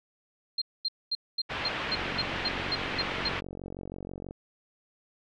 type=tone bursts; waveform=sine; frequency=4186 Hz; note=C8; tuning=in tune; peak=-26 dBFS; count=11; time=0.58-3.287 s; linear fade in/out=5 ms; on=37 ms; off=230 ms
type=low-pass noise; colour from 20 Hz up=white; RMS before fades=-34 dBFS; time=1.49-3.41 s; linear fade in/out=20 ms; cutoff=3000 Hz; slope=24 dB/octave
type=click train; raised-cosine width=2 ms; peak=-26 dBFS; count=110; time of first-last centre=1.95-4.309 s; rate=46.2 Hz
effects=none